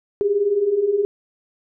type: beating tone pair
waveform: sine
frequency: 389.9 / 408.9 Hz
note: G4 / G#4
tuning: -9 / -27 cents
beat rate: 19 Hz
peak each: -23 / -17 dBFS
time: 0.21-1.05 s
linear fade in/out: 0 ms
effects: none